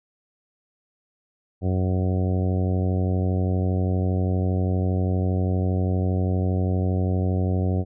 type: harmonic tone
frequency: 92.5 Hz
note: F#2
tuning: in tune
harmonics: 1 / 2 / 3 / 4 / 5 / 6 / 7 / 8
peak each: -21 / -27 / -31 / -33 / -35 / -37 / -38 / -39 dBFS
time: 1.61-7.85 s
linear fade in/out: 50 ms
effects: none